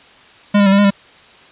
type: tone with pitch steps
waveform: square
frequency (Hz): 204.8 / 201.5 / 193.5 / 199 / 204.5 / 198.5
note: G#3 / G3 / G3 / G3 / G#3 / G3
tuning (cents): -24 / +48 / -22 / +26 / -26 / +22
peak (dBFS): -9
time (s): 0.54-0.906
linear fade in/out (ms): 10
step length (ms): 61
effects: white hiss -44 dBFS RMS until 1.51 s + resampled to 8000 Hz